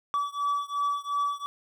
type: beating tone pair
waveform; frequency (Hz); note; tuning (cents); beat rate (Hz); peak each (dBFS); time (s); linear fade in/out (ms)
triangle; 1147 / 1149.8; D6 / D6; -41 / -37; 2.8; -27 / -28; 0.14-1.46; 0
effects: none